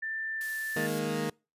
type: tone with pitch glide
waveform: sine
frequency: 1778 to 1762.7 Hz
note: A6 to A6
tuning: +18 to +3 cents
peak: -32 dBFS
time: 0.02-0.87 s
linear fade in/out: 10 ms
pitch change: -15 cents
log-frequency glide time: 0.37-0.47 s
type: noise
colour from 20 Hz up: blue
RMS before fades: -42 dBFS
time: 0.41-0.99 s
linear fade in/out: 0 ms
type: chord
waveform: 20% pulse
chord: D# suspended fourth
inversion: none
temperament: equal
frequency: 155.56 / 207.7 / 233.1 Hz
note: D#3 / G#3 / A#3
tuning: 0 / 0 / 0 cents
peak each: -29 / -30 / -29 dBFS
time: 0.76-1.3 s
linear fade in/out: 5 ms
effects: noise-tail reverb RT60 0.3 s tail -26 dB re dry + resampled to 32000 Hz